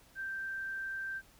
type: tone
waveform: sine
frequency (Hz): 1568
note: G6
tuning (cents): 0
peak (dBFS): -36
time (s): 0.15-1.22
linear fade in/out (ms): 50
effects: added 50 Hz sine -70 dBFS peak until 1.39 s + pink hiss -62 dBFS RMS until 1.39 s